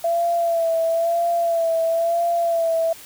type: tone with vibrato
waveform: sine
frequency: 671 Hz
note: E5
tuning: 31 cents sharp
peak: -17 dBFS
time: 0.04-2.93 s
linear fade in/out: 5 ms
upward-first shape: sine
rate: 1 Hz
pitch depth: 38 cents each way
effects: white hiss -42 dBFS RMS until 3.05 s